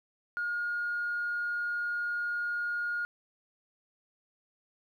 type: tone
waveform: sine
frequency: 1428 Hz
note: F6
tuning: 38 cents sharp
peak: -29 dBFS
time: 0.37-3.05 s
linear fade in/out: 0 ms
effects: tanh soft clip ceiling -25 dBFS + 11-bit